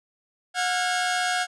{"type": "tone cluster", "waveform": "sawtooth", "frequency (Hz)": [726, 1376, 1635], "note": ["F#5", "F6", "G#6"], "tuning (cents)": [-33, -26, -28], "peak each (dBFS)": [-21, -29, -24], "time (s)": [0.54, 1.47], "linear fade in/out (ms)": 50, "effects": ["resampled to 22050 Hz"]}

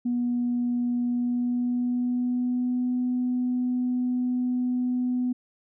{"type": "tone with pitch glide", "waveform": "sine", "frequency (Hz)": [242.9, 249.2], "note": ["B3", "B3"], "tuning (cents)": [-29, 16], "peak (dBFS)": -22, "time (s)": [0.05, 5.33], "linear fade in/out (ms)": 10, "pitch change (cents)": 45, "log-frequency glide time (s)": [1.07, 2.91], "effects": ["tanh soft clip ceiling -18 dBFS"]}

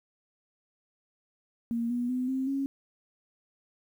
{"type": "tone with pitch steps", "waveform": "sine", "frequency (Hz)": [233.1, 242.7, 252.7, 263.2, 274], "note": ["A#3", "B3", "B3", "C4", "C#4"], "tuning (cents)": [0, -30, 40, 10, -20], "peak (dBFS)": -27, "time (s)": [1.71, 2.66], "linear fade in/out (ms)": 0, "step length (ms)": 190, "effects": ["10-bit"]}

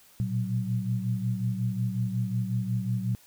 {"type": "tone cluster", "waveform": "sine", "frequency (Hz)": [116.6, 122.1, 187.8], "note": ["A#2", "B2", "F#3"], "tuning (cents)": [1, -19, 26], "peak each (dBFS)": [-29, -31, -31], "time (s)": [0.2, 3.15], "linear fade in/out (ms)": 0, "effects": ["white hiss -57 dBFS RMS until 3.26 s"]}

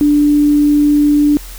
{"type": "tone", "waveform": "sine", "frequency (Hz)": 293.7, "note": "D4", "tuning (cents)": 0, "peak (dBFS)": -7, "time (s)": [0.01, 1.37], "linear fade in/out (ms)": 0, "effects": ["added 42 Hz sine -29 dBFS peak until 1.58 s", "white hiss -35 dBFS RMS until 1.58 s"]}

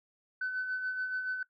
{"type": "tone with tremolo", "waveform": "sine", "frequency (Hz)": 1511, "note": "F#6", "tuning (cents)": 36, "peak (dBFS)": -29, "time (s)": [0.41, 1.43], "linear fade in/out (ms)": 5, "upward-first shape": "sine", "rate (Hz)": 7, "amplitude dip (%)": 50, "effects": ["noise-tail reverb RT60 0.1 s tail -19 dB re dry", "tanh soft clip ceiling -27 dBFS"]}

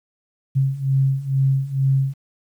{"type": "beating tone pair", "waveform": "sine", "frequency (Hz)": [133.8, 136], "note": ["C3", "C#3"], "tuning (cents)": [39, -33], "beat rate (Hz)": 2.2, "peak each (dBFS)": [-21, -18], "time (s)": [0.55, 2.14], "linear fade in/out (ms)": 20, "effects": ["9-bit"]}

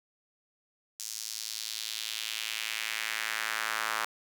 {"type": "tone with high-pass filter sweep", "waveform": "square", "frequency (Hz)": 55, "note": "A1", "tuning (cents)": 0, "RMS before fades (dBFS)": -35, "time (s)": [0.99, 4.05], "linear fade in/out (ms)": 5, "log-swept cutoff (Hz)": [6100, 1200], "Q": 1.8, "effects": ["9-bit"]}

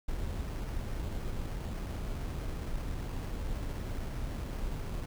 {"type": "noise with sample-and-hold", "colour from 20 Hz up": "brown", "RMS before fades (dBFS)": -36, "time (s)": [0.08, 5.06], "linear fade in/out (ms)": 5, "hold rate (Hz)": 3675, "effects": []}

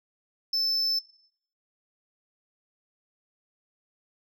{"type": "tone", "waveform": "sine", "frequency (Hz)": 5274, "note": "E8", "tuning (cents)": 0, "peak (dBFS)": -21, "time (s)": [0.53, 0.99], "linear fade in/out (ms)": 5, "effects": ["noise-tail reverb RT60 0.6 s tail -18 dB re dry", "tanh soft clip ceiling -23 dBFS"]}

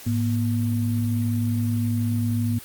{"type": "tone pair together", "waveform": "sine", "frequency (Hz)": [106.43, 238.7], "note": ["G#2", "A#3"], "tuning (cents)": [43, 41], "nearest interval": "octave + major second", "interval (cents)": 1398, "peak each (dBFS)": [-22, -24], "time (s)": [0.06, 2.59], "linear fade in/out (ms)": 10, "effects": ["white hiss -42 dBFS RMS until 2.64 s", "Opus 48 kbps"]}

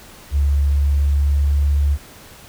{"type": "tone with pitch glide", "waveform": "sine", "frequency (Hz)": [71, 71.62], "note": ["C#2", "D2"], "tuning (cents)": [42, -43], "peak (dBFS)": -13, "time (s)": [0.31, 1.98], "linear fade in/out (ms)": 50, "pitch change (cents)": 15, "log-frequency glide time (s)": [0.84, 1.64], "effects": ["pink hiss -42 dBFS RMS until 2.48 s"]}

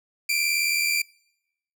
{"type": "tone pair together", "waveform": "sawtooth", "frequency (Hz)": [2321, 2400], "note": ["D7", "D7"], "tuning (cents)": [-21, 37], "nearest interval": "minor second", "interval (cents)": 58, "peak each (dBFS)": -21, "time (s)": [0.29, 1.02], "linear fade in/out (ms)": 5, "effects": ["noise-tail reverb RT60 0.8 s tail -25 dB re dry"]}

